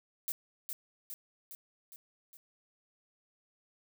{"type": "noise with echo", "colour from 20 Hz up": "violet", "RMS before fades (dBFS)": -35, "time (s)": [0.28, 0.32], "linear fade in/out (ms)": 0, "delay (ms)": 410, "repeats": 5, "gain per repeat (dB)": -4, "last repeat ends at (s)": 2.37, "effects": []}